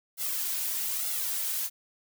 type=noise with flanger; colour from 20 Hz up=blue; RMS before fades=-31 dBFS; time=0.17-1.7 s; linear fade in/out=50 ms; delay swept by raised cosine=1.4 to 3.3 ms; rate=1.1 Hz; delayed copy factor=+0.7; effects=none